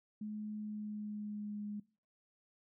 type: tone with pitch glide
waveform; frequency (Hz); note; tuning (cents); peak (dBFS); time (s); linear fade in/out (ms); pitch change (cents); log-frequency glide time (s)
sine; 212.1 to 207.6; G#3 to G#3; +37 to 0; -39; 0.21-1.8; 5; -37; 0.56-1.64
effects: noise-tail reverb RT60 0.4 s tail -22 dB re dry